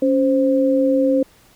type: tone pair together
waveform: sine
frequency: 277.2 / 523.6 Hz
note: C#4 / C5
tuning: 0 / +1 cents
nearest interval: major seventh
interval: 1101 cents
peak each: -16 dBFS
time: 0.02-1.23 s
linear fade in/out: 5 ms
effects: pink hiss -52 dBFS RMS until 1.55 s